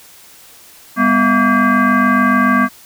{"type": "tone with frequency modulation", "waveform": "sine", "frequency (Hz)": 698.5, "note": "F5", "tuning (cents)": 0, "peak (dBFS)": -9, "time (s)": [0.96, 2.69], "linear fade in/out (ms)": 50, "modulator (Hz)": 450, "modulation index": 2.2, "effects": ["white hiss -42 dBFS RMS until 2.85 s"]}